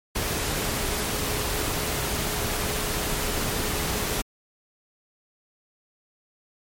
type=tone in noise; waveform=sine; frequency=419.6 Hz; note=G#4; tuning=18 cents sharp; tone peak=-37 dBFS; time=0.15-4.22 s; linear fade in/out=10 ms; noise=pink; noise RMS=-27 dBFS; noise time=0.15-4.22 s; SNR=-13 dB; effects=MP3 64 kbps